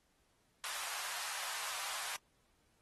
pink high-pass noise, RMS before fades -42 dBFS, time 0.64-2.16 s, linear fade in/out 0 ms, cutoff 810 Hz, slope 24 dB/octave, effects pink hiss -75 dBFS RMS until 2.81 s + AAC 32 kbps

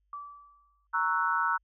sine tone with exponential decay, 1157 Hz, D6, 26 cents flat, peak -35 dBFS, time 0.13-0.87 s, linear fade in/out 2 ms, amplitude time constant 160 ms
sine chord, F# dominant seventh, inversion first, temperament equal, 932.3 / 1108.7 / 1318.5 / 1480 Hz, A#5 / C#6 / E6 / F#6, 0 / 0 / 0 / 0 cents, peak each -31 / -33 / -29 / -30 dBFS, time 0.93-1.58 s, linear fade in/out 20 ms
effects added 50 Hz sine -70 dBFS peak until 1.63 s

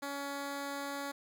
10% pulse tone, 281.1 Hz, C#4, 24 cents sharp, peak -29 dBFS, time 0.02-1.12 s, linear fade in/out 10 ms, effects none

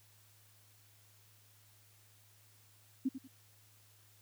sine tone with echo, 263.6 Hz, C4, 13 cents sharp, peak -29 dBFS, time 3.05-3.09 s, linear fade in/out 10 ms, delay 94 ms, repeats 2, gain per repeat -11 dB, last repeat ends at 3.278 s, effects added 104 Hz sine -66 dBFS peak until 4.21 s + white hiss -66 dBFS RMS until 4.21 s

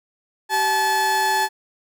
30% pulse tone pair together, 384.8 / 863.8 Hz, G4 / A5, -32 / -32 cents, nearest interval octave + major second, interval 1400 cents, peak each -26 / -15 dBFS, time 0.49-1.49 s, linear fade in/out 50 ms, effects none

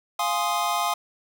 square chord, F minor seventh, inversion none, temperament equal, 698.5 / 830.6 / 1046.5 / 1244.5 Hz, F5 / Ab5 / C6 / Eb6, 0 / 0 / 0 / 0 cents, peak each -29 dBFS, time 0.19-0.94 s, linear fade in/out 5 ms, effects none

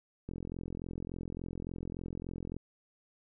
click train, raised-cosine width 3 ms, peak -27 dBFS, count 100, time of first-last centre 0.29-2.566 s, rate 43.5 Hz, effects none

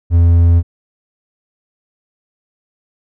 triangle tone, 85 Hz, F2, 46 cents flat, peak -4 dBFS, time 0.1-0.63 s, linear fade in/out 50 ms, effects none

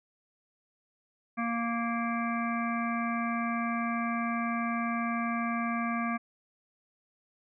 harmonic tone, 233.1 Hz, A#3, in tune, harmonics 1 / 3 / 5 / 7 / 9 / 10, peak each -31 / -37 / -34 / -40 / -42 / -41 dBFS, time 1.37-6.18 s, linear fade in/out 20 ms, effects none

